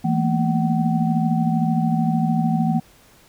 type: tone cluster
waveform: sine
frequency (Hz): 164.1 / 206.6 / 226.1 / 239.3 / 756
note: E3 / G#3 / A3 / A#3 / F#5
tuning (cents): -8 / -9 / +47 / +46 / +37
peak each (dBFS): -20 / -29 / -21 / -28 / -26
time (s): 0.04-2.8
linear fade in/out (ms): 10
effects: pink hiss -52 dBFS RMS until 3.28 s